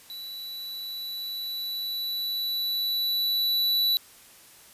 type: tone with level ramp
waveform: square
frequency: 3951 Hz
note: B7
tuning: in tune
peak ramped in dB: -37 to -21 dBFS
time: 0.1-3.97 s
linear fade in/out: 0 ms
effects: white hiss -52 dBFS RMS until 4.73 s + resampled to 32000 Hz